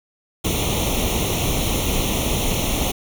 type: noise with comb filter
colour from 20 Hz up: pink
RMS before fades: -21 dBFS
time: 0.44-2.92 s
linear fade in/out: 10 ms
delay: 0.31 ms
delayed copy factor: +0.85
effects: none